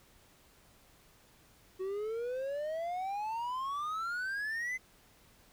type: exponential sweep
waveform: triangle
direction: up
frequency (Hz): 370 to 2067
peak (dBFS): -32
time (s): 1.79-4.78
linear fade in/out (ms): 20
effects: pink hiss -63 dBFS RMS until 5.52 s